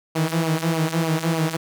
sawtooth tone with flanger, 162.2 Hz, E3, 28 cents flat, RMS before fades -22 dBFS, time 0.15-1.57 s, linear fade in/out 10 ms, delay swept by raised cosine 0.53 to 6.23 ms, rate 3.3 Hz, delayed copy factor -0.7, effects none

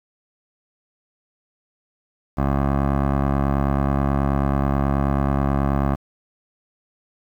15% pulse tone with low-pass filter, 69.3 Hz, C#2, in tune, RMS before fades -20 dBFS, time 2.37-5.96 s, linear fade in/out 20 ms, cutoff 1100 Hz, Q 1.6, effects 8-bit

